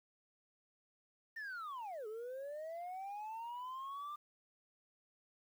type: linear two-way sweep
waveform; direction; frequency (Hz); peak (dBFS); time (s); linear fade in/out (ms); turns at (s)
sine; down then up; 1828 to 418.8 to 1198; -40; 1.36-4.16; 10; 2.07
effects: tanh soft clip ceiling -41 dBFS + 11-bit